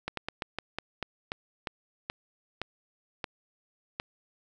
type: slowing click train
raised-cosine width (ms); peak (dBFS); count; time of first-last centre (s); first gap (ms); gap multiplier
0.3; -16; 13; 0.08-3.999; 93; 1.21
effects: none